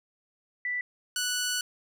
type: tone pair in turn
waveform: sine / 10% pulse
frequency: 1975 / 1479.6 Hz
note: B6 / F#6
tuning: 0 / 0 cents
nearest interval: perfect fourth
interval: 500 cents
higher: first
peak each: -28 / -19 dBFS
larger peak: second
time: 0.65-0.81 / 1.16-1.61 s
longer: second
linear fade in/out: 2 ms
effects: none